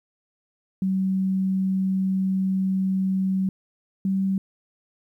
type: tone pair in turn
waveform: sine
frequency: 190 / 192.54 Hz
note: F#3 / G3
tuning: +46 / -31 cents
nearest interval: unison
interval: 23 cents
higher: second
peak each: -20 dBFS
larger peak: neither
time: 0.82-3.49 / 4.05-4.38 s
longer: first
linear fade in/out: 2 ms
effects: 10-bit